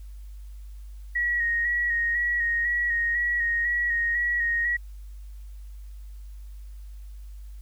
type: tone with vibrato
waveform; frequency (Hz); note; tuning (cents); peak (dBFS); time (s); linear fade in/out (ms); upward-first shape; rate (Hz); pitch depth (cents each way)
sine; 1896; A#6; +29; -22; 1.15-4.77; 10; square; 2; 25
effects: added 50 Hz sine -38 dBFS peak until 7.61 s + white hiss -63 dBFS RMS until 7.61 s